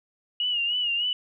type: tone with vibrato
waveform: sine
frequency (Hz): 2879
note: F#7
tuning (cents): -48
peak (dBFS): -23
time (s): 0.4-1.13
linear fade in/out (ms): 2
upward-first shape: sine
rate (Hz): 3.3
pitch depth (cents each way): 66
effects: none